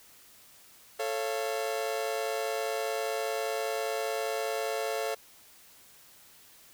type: chord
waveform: 40% pulse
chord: A augmented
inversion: none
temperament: just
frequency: 440 / 550 / 687.5 Hz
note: A4 / C#5 / E#5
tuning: 0 / -14 / -27 cents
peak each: -33 / -34 / -34 dBFS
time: 0.99-5.15 s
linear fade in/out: 10 ms
effects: white hiss -56 dBFS RMS until 6.73 s